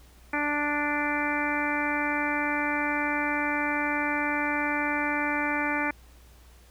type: harmonic tone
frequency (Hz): 293.7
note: D4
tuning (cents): 0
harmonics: 1 / 2 / 3 / 4 / 5 / 6 / 7 / 8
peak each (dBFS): -31 / -36 / -32 / -36 / -33 / -33 / -34 / -33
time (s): 0.33-5.91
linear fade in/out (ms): 5
effects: added 60 Hz sine -51 dBFS peak until 6.7 s + pink hiss -58 dBFS RMS until 6.7 s